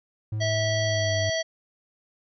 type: tone with pitch glide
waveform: triangle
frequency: 107.8 to 100.58 Hz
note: A2 to G2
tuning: -35 to +45 cents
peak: -24 dBFS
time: 0.32-1.3 s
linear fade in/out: 5 ms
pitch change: -120 cents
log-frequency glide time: 0.84-1.13 s
type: harmonic tone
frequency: 650 Hz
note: E5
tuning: 24 cents flat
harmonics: 1 / 3 / 5 / 7 / 9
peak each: -26 / -31 / -33 / -34 / -36 dBFS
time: 0.4-1.43 s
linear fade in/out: 20 ms
effects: none